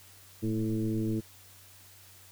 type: tone with frequency modulation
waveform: sine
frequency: 220 Hz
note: A3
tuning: in tune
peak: -27 dBFS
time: 0.42-1.21 s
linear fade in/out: 20 ms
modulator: 108 Hz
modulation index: 1.4
effects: added 95 Hz sine -59 dBFS peak until 2.31 s + white hiss -55 dBFS RMS until 2.31 s

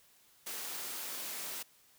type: high-pass noise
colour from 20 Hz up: white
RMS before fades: -41 dBFS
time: 0.46-1.63 s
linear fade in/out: 10 ms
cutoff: 220 Hz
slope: 12 dB/octave
effects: white hiss -65 dBFS RMS until 1.98 s

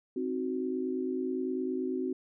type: chord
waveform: sine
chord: C diminished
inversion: none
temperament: equal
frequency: 261.6 / 311.1 / 370 Hz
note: C4 / Eb4 / Gb4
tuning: 0 / 0 / 0 cents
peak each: -33 / -39 / -33 dBFS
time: 0.16-2.13 s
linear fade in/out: 5 ms
effects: none

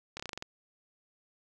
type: slowing click train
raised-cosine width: 0.2 ms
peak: -21 dBFS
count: 8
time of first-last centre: 0.17-0.424 s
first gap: 26 ms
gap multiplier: 1.11
effects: none

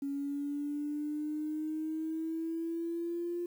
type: exponential sweep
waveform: triangle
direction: up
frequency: 278.2 to 349.2 Hz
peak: -29 dBFS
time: 0.02-3.46 s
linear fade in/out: 5 ms
effects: tanh soft clip ceiling -31 dBFS + 10-bit

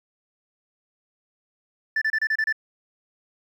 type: tone bursts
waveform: sine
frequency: 1760 Hz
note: A6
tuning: in tune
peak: -17 dBFS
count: 7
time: 1.96-2.526 s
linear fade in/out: 5 ms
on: 56 ms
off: 29 ms
effects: tanh soft clip ceiling -19 dBFS + 9-bit

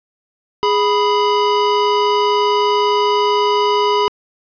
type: tone pair together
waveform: square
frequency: 414.8 / 987.8 Hz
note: G#4 / B5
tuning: -2 / 0 cents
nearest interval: octave + minor third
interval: 1502 cents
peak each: -16 dBFS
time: 0.63-4.08 s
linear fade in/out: 0 ms
effects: resampled to 11025 Hz + 8-bit

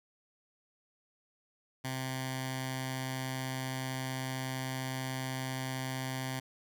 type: tone with notch filter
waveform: 10% pulse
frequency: 130.81 Hz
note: C3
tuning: in tune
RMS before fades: -37 dBFS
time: 1.84-6.4 s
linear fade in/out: 10 ms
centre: 450 Hz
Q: 0.7
effects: none

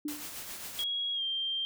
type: tone with exponential decay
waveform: sine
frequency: 297.2 Hz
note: D4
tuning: 21 cents sharp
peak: -30 dBFS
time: 0.05-0.35 s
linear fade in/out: 5 ms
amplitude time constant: 65 ms
type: noise with tremolo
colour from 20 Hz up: white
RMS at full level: -40 dBFS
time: 0.08-0.84 s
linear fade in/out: 2 ms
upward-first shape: triangle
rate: 7.4 Hz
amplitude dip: 45%
type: tone with pitch glide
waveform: sine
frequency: 3310 to 3170 Hz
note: G#7 to G7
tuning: -6 to +19 cents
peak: -30 dBFS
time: 0.79-1.65 s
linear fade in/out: 0 ms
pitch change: -75 cents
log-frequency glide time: 1.14-1.23 s
effects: none

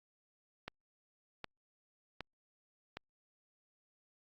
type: click train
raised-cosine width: 0.3 ms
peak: -25 dBFS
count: 4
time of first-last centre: 0.68-2.97 s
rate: 1.31 Hz
effects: Opus 48 kbps

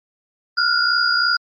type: tone cluster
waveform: sine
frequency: 1389 / 1452 / 4869 Hz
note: F6 / F#6 / D#8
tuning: -10 / -33 / -38 cents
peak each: -19 dBFS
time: 0.57-1.37 s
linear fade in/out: 10 ms
effects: MP3 32 kbps

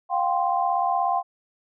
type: chord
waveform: sine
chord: F suspended second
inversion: none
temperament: equal with one note detuned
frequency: 707.4 / 784 / 1046.5 Hz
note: F5 / G5 / C6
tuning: +22 / 0 / 0 cents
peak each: -24 / -24 / -26 dBFS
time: 0.09-1.23 s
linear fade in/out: 50 ms
effects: none

